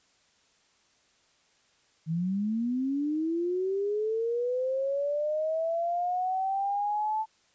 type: linear sweep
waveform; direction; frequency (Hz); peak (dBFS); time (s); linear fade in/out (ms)
sine; up; 155.56 to 880; -26; 2.06-7.26; 50
effects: white hiss -66 dBFS RMS until 7.54 s + resampled to 16000 Hz